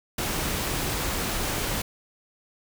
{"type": "noise", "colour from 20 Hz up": "pink", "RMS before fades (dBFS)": -28, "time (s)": [0.18, 1.82], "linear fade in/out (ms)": 5, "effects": []}